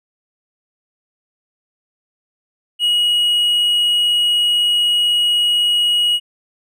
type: tone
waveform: triangle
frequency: 2901 Hz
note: F#7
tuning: 35 cents flat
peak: -11 dBFS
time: 2.79-6.2 s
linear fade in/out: 50 ms
effects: none